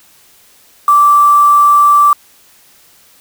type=tone with quantisation; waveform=sine; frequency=1167 Hz; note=D6; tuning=11 cents flat; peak=-4 dBFS; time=0.88-2.13 s; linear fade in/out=2 ms; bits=4; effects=white hiss -46 dBFS RMS until 3.2 s